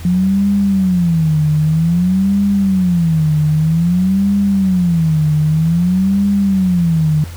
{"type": "tone with vibrato", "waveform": "sine", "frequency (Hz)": 174.61, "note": "F3", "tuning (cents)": 0, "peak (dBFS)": -10, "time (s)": [0.05, 7.24], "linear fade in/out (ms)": 2, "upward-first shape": "sine", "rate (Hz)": 0.52, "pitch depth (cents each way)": 240, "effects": ["added 85 Hz sine -27 dBFS peak until 7.36 s", "pink hiss -37 dBFS RMS until 7.36 s"]}